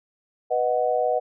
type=chord; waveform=sine; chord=B major; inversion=none; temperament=equal; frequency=493.9 / 622.3 / 740 Hz; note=B4 / D#5 / F#5; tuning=0 / 0 / 0 cents; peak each=-24 dBFS; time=0.5-1.2 s; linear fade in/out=20 ms; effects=none